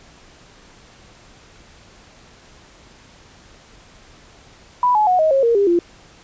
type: tone with pitch steps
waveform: sine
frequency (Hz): 987.8 / 850.1 / 731.5 / 629.5 / 541.7 / 466.2 / 401.2 / 345.2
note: B5 / G#5 / F#5 / D#5 / C#5 / A#4 / G4 / F4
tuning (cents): 0 / +40 / -20 / +20 / -40 / 0 / +40 / -20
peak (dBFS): -12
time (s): 4.83-5.79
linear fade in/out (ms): 2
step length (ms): 120
effects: pink hiss -47 dBFS RMS until 6.23 s + resampled to 16000 Hz